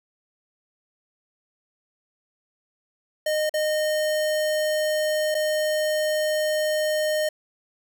square tone with dropouts, 614 Hz, D#5, 23 cents flat, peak -22 dBFS, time 3.26-7.29 s, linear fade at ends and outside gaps 5 ms, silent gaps 3.495-3.539 / 5.345-5.349 s, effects none

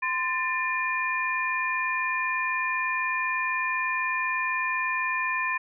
sine tone cluster, 1032 / 1778 / 2416 Hz, C6 / A6 / D7, -24 / +18 / +48 cents, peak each -29 dBFS, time 0.02-5.58 s, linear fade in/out 10 ms, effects none

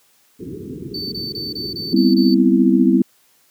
white low-pass noise, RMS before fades -30 dBFS, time 0.39-1.96 s, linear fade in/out 20 ms, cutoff 430 Hz, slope 96 dB/octave
triangle tone bursts, 4538 Hz, C#8, 40 cents sharp, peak -24 dBFS, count 7, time 0.94-2.344 s, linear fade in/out 5 ms, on 180 ms, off 24 ms
sine chord, C major seventh, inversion second, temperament equal, 196 / 246.9 / 261.6 / 329.6 Hz, G3 / B3 / C4 / E4, 0 / 0 / 0 / 0 cents, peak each -16 dBFS, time 1.93-3.02 s, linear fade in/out 5 ms
effects white hiss -57 dBFS RMS until 3.5 s + high-pass 100 Hz 12 dB/octave

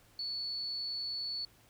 sine tone, 4435 Hz, C#8, in tune, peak -35 dBFS, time 0.19-1.45 s, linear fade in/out 2 ms, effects added 111 Hz sine -70 dBFS peak until 1.69 s + pink hiss -64 dBFS RMS until 1.69 s

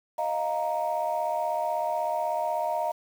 sine chord, Eb suspended second, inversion none, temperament equal, 622.3 / 698.5 / 932.3 Hz, Eb5 / F5 / Bb5, 0 / 0 / 0 cents, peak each -29 dBFS, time 0.18-2.92 s, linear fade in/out 10 ms, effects tanh soft clip ceiling -18 dBFS + 8-bit

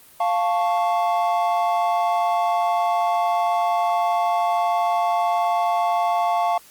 triangle chord, F augmented, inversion none, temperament equal, 698.5 / 880 / 1108.7 Hz, F5 / A5 / C#6, 0 / 0 / 0 cents, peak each -18 / -22 / -24 dBFS, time 0.2-6.58 s, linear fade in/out 5 ms, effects white hiss -49 dBFS RMS until 6.7 s + Opus 32 kbps

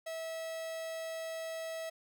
45% pulse tone, 650 Hz, E5, 24 cents flat, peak -38 dBFS, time 0.06-1.9 s, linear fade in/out 10 ms, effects none

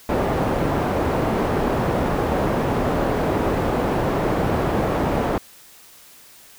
white low-pass noise, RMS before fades -21 dBFS, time 0.09-5.38 s, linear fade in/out 2 ms, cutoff 650 Hz, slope 12 dB/octave, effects white hiss -47 dBFS RMS until 6.58 s

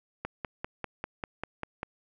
click train, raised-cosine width 0.5 ms, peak -18 dBFS, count 9, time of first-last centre 0.25-1.831 s, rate 5.06 Hz, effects none

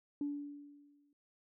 sine tone with exponential decay, 288.4 Hz, D4, 31 cents flat, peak -32 dBFS, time 0.21-1.13 s, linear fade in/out 2 ms, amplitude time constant 200 ms, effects tanh soft clip ceiling -28 dBFS

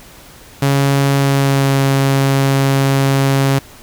sawtooth tone with pitch glide, 138.8 to 136.65 Hz, C#3 to C#3, +3 to -24 cents, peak -7 dBFS, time 0.62-3.59 s, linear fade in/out 5 ms, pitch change -27 cents, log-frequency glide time 1.18-1.79 s, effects pink hiss -40 dBFS RMS until 3.82 s

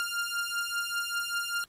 sawtooth beating tone pair, 1396.9 / 1402 Hz, F6 / F6, 0 / +6 cents, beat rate 5.1 Hz, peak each -29 dBFS, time 0-1.64 s, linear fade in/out 0 ms, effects pink hiss -65 dBFS RMS until 1.68 s + MP3 64 kbps

